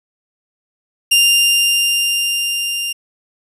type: tone with level ramp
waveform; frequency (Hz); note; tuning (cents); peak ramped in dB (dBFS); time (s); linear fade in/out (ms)
sawtooth; 2794; F7; 0; -5 to -16; 1.11-2.93; 10
effects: resampled to 32000 Hz